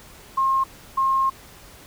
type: tone bursts at uneven times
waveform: sine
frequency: 1070 Hz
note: C6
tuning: 38 cents sharp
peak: -17 dBFS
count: 2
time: 0.37-0.64 / 0.97-1.3 s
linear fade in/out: 10 ms
effects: pink hiss -46 dBFS RMS until 1.86 s